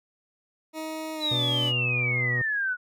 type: tone with pitch glide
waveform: 20% pulse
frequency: 315.6 to 289.4 Hz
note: D#4 to D4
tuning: +25 to -25 cents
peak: -27 dBFS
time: 0.73-1.73 s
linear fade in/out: 50 ms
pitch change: -150 cents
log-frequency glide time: 1.14-1.41 s
type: exponential sweep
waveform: sine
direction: down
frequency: 4022 to 1449 Hz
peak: -24 dBFS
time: 1.2-2.77 s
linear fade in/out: 50 ms
type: harmonic tone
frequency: 123.47 Hz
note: B2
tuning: in tune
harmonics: 1 / 2 / 3 / 4 / 5 / 6 / 7 / 8 / 9 / 10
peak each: -28 / -41 / -41 / -39 / -49 / -51 / -55 / -55 / -53 / -47 dBFS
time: 1.31-2.42 s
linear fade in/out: 5 ms
effects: none